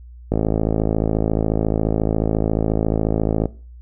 click train, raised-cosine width 2 ms, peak -5 dBFS, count 171, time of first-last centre 0.32-3.457 s, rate 54.2 Hz, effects noise-tail reverb RT60 0.4 s tail -21 dB re dry + added 60 Hz sine -37 dBFS peak until 3.81 s

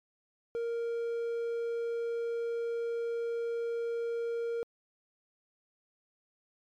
triangle tone, 466.2 Hz, A#4, in tune, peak -29 dBFS, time 0.55-4.63 s, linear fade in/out 0 ms, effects MP3 96 kbps

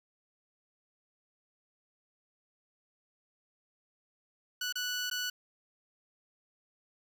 15% pulse tone with dropouts, 1480 Hz, F#6, in tune, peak -26 dBFS, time 4.61-5.3 s, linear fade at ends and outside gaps 5 ms, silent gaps 4.725-4.755 / 5.1-5.112 s, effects none

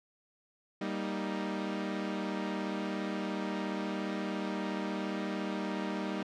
sawtooth chord, Eb major, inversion first, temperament equal, 196 / 233.1 / 311.1 Hz, G3 / Bb3 / Eb4, 0 / 0 / 0 cents, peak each -32 / -36 / -34 dBFS, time 0.81-6.23 s, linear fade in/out 5 ms, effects low-pass 4000 Hz 12 dB/octave

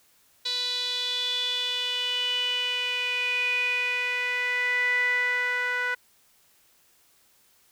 sawtooth tone with band-pass filter sweep, 494.3 Hz, B4, 1 cent sharp, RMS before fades -27 dBFS, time 0.45-5.95 s, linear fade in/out 10 ms, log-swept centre 4000 to 1700 Hz, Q 8, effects white hiss -62 dBFS RMS until 7.71 s

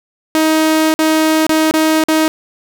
sawtooth tone with dropouts, 315.1 Hz, D#4, 22 cents sharp, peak -6 dBFS, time 0.35-2.28 s, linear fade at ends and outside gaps 0 ms, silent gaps 0.94-0.99 / 1.466-1.494 / 1.711-1.739 / 2.038-2.085 s, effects none

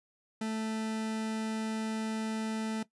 40% pulse tone, 220 Hz, A3, in tune, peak -31 dBFS, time 0.41-2.83 s, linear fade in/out 5 ms, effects noise-tail reverb RT60 0.1 s tail -17 dB re dry + resampled to 24000 Hz

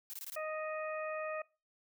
blue noise bursts, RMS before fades -44 dBFS, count 5, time 0.1-0.355 s, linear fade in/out 0 ms, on 35 ms, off 20 ms
harmonic tone, 622.3 Hz, D#5, in tune, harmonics 1 / 2 / 3 / 4, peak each -38 / -43 / -47 / -47 dBFS, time 0.36-1.42 s, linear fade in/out 5 ms
effects noise-tail reverb RT60 0.3 s tail -22 dB re dry

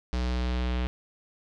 square tone with low-pass filter sweep, 61.74 Hz, B1, in tune, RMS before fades -28 dBFS, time 0.13-0.87 s, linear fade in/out 0 ms, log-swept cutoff 4900 to 3200 Hz, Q 1.8, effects none

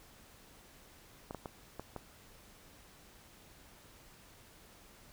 clicks, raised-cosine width 1 ms, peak -27 dBFS, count 5, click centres 1.309 / 1.347 / 1.458 / 1.796 / 1.963 s, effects pink hiss -59 dBFS RMS until 5.12 s

